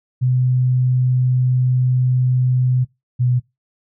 sine tone pair in turn, 126.8 / 124.33 Hz, B2 / B2, +46 / +12 cents, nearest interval unison, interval 34 cents, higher first, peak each -13 dBFS, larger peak neither, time 0.21-2.85 / 3.19-3.4 s, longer first, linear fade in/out 20 ms, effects noise-tail reverb RT60 0.2 s tail -21 dB re dry

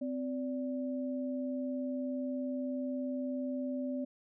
sine tone pair together, 258.4 / 580 Hz, C4 / D5, -21 / -22 cents, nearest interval octave + major second, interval 1399 cents, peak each -34 / -40 dBFS, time 0.01-4.05 s, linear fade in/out 10 ms, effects none

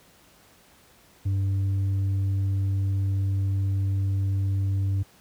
sine tone with tanh clipping, 97.4 Hz, G2, 11 cents flat, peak -22 dBFS, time 1.25-5.03 s, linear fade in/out 10 ms, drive 3 dB, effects pink hiss -56 dBFS RMS until 5.2 s + high-pass 60 Hz 12 dB/octave

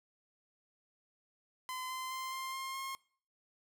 sawtooth tone with pitch steps, 1024 / 1033.5 / 1043.1 / 1052.8 / 1062.6 / 1072.4 Hz, C6 / C6 / C6 / C6 / C6 / C6, -38 / -22 / -6 / +10 / +26 / +42 cents, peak -35 dBFS, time 1.69-2.95 s, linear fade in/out 0 ms, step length 210 ms, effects noise-tail reverb RT60 0.5 s tail -23 dB re dry

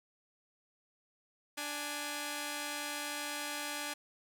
5% pulse tone pair together, 293.7 / 830.7 Hz, D4 / G#5, 0 / 0 cents, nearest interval octave + tritone, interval 1800 cents, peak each -28 / -29 dBFS, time 1.57-3.94 s, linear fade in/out 10 ms, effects none

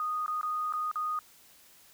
sine tone with dropouts, 1238 Hz, D#6, 9 cents flat, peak -29 dBFS, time 0-1.19 s, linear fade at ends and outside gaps 1 ms, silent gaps 0.262-0.28 / 0.412-0.431 / 0.725-0.736 / 0.914-0.957 s, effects white hiss -58 dBFS RMS until 1.93 s

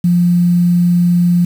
sine tone with quantisation, 175.1 Hz, F3, 5 cents sharp, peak -8 dBFS, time 0.04-1.45 s, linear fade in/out 5 ms, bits 6, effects none

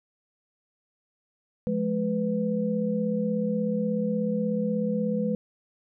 sine tone cluster, 175.8 / 212.3 / 496.4 Hz, F3 / G#3 / B4, +12 / +38 / +9 cents, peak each -31 / -26 / -29 dBFS, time 1.67-5.35 s, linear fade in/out 0 ms, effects none

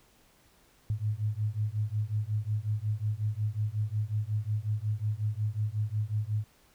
sine beating tone pair, 103.83 / 109.33 Hz, G#2 / A2, 0 / -11 cents, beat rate 5.5 Hz, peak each -31 dBFS, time 0.9-6.44 s, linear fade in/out 0 ms, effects pink hiss -63 dBFS RMS until 6.74 s

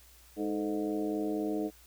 harmonic tone with a mistuned harmonic, 103.83 Hz, G#2, in tune, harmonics 2 / 3 / 4 / 5 / 6 / 7, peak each -39 / -32 / -36 / -43 / -42 / -44 dBFS, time 0.36-1.71 s, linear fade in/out 50 ms, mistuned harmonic 4, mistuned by +79 cents, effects added 60 Hz sine -59 dBFS peak until 1.86 s + white hiss -59 dBFS RMS until 1.86 s

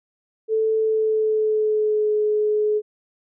sine tone with pitch glide, 440 to 423.8 Hz, A4 to G#4, 0 to +35 cents, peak -17 dBFS, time 0.48-2.82 s, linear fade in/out 50 ms, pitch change -65 cents, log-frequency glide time 0.77-2.14 s, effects none

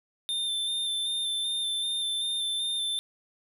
square tone with vibrato, 3581 Hz, A7, 30 cents sharp, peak -28 dBFS, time 0.29-2.99 s, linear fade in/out 0 ms, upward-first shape square, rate 2.6 Hz, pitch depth 18 cents each way, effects none

